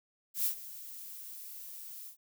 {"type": "noise with ADSR envelope", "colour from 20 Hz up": "violet", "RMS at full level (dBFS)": -29, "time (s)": [0.34, 2.17], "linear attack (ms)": 110, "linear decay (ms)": 95, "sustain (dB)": -17, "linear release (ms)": 110, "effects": []}